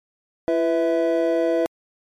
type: tone cluster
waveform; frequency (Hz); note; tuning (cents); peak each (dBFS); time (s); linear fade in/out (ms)
triangle; 336.2 / 497.2 / 654; E4 / B4 / E5; +34 / +12 / -14; -20; 0.48-1.66; 0
effects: MP3 64 kbps